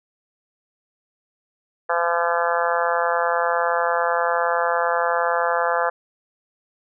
harmonic tone, 170.6 Hz, F3, 40 cents flat, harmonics 3 / 4 / 5 / 6 / 7 / 8 / 9 / 10, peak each -24 / -25 / -26 / -27 / -27 / -28 / -29 / -29 dBFS, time 1.89-5.9 s, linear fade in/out 10 ms, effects none

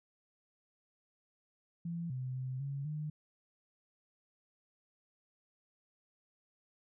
sine tone with pitch steps, 169.3 / 128.4 / 129.5 / 139.2 / 151.7 Hz, E3 / C3 / C3 / C#3 / D#3, +46 / -32 / -17 / +8 / -44 cents, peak -36 dBFS, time 1.85-3.1 s, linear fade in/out 5 ms, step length 250 ms, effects none

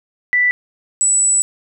sine tone pair in turn, 1975.5 / 7902 Hz, B6 / B8, 0 / 0 cents, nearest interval 2 octaves, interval 2400 cents, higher second, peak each -11 dBFS, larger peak neither, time 0.33-0.51 / 1.01-1.42 s, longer second, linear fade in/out 0 ms, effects none

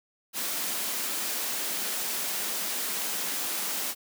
white high-pass noise, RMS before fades -31 dBFS, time 0.33-3.95 s, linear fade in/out 50 ms, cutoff 170 Hz, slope 96 dB/octave, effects none

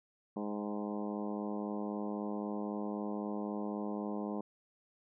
harmonic tone with a mistuned harmonic, 103.83 Hz, G#2, in tune, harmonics 2 / 3 / 4 / 5 / 6 / 7 / 8 / 9 / 10, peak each -38 / -42 / -44 / -46 / -48 / -49 / -50 / -51 / -52 dBFS, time 0.36-4.41 s, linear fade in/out 5 ms, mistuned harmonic 7, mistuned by +23 cents, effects none

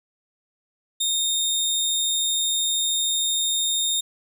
25% pulse tone, 3673 Hz, A#7, 26 cents flat, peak -17 dBFS, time 1-4.01 s, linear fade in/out 10 ms, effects none

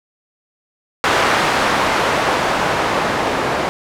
blue noise with low-pass filter sweep, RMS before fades -17 dBFS, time 1.04-3.69 s, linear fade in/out 0 ms, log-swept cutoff 1200 to 740 Hz, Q 0.7, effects none

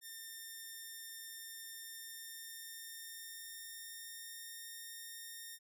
5% pulse tone with pitch glide, 1811 to 1832 Hz, A6 to A#6, +49 to -31 cents, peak -37 dBFS, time 0.01-5.59 s, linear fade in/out 50 ms, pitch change +20 cents, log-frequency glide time 1.75-4.65 s, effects none

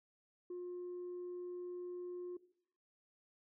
sine tone, 356.5 Hz, F4, 36 cents sharp, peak -40 dBFS, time 0.5-2.37 s, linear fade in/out 5 ms, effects noise-tail reverb RT60 0.6 s tail -18 dB re dry + tanh soft clip ceiling -40 dBFS

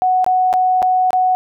sine tone with dropouts, 740 Hz, F#5, in tune, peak -11 dBFS, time 0.02-1.35 s, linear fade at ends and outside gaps 0 ms, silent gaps 0.244-0.264 / 0.529-0.538 / 0.82-0.827 / 1.106-1.131 s, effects none

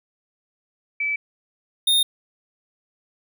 sine / square tone pair in turn, 2306 / 3668 Hz, D7 / A#7, -32 / -29 cents, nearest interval minor sixth, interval 803 cents, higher second, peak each -21 / -16 dBFS, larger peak second, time 1-1.16 / 1.87-2.03 s, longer neither, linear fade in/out 5 ms, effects none

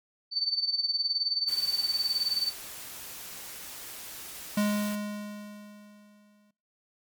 sine tone with tremolo, 4542 Hz, C#8, 41 cents sharp, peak -23 dBFS, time 0.31-2.53 s, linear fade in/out 50 ms, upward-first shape sine, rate 19 Hz, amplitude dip 75%
white noise, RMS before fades -42 dBFS, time 1.48-4.95 s, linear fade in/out 2 ms
square tone with exponential decay, 207.7 Hz, G#3, in tune, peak -23 dBFS, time 4.57-6.51 s, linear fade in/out 5 ms, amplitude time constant 420 ms
effects noise-tail reverb RT60 0.5 s tail -24 dB re dry + MP3 96 kbps

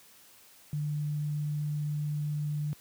sine tone, 148.7 Hz, D3, 22 cents sharp, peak -29 dBFS, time 0.73-2.73 s, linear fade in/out 0 ms, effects white hiss -57 dBFS RMS until 2.8 s + high-pass 60 Hz 12 dB/octave

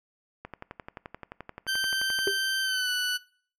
click train, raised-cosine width 0.5 ms, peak -23 dBFS, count 22, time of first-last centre 0.45-2.276 s, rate 11.5 Hz
20% pulse tone with pitch glide, 1556 to 1484.9 Hz, G6 to F#6, -13 to +6 cents, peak -21 dBFS, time 1.67-3.18 s, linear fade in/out 20 ms, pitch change -81 cents, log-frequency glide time 2.62-2.9 s
sine tone with exponential decay, 396.7 Hz, G4, 21 cents sharp, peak -21 dBFS, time 2.27-2.38 s, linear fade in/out 2 ms, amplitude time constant 22 ms
effects noise-tail reverb RT60 0.5 s tail -22 dB re dry + low-pass 12000 Hz 12 dB/octave

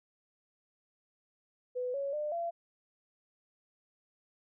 sine tone with pitch steps, 498.9 / 557 / 600 / 681 Hz, B4 / C#5 / D5 / F5, +17 / +8 / +37 / -44 cents, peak -32 dBFS, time 1.75-2.51 s, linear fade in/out 20 ms, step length 190 ms, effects none

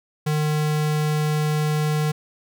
square tone, 152 Hz, D#3, 40 cents flat, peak -20 dBFS, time 0.26-2.12 s, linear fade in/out 10 ms, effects none

